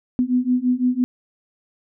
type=beating tone pair; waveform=sine; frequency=246.9 / 252.8 Hz; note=B3 / B3; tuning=0 / +41 cents; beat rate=5.9 Hz; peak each=-20 / -19 dBFS; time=0.19-1.04 s; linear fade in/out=0 ms; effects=none